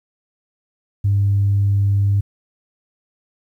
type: tone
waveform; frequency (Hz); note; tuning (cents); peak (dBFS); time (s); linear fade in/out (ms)
sine; 100.1; G2; +37; -12; 1.04-2.21; 10
effects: tanh soft clip ceiling -9 dBFS + 9-bit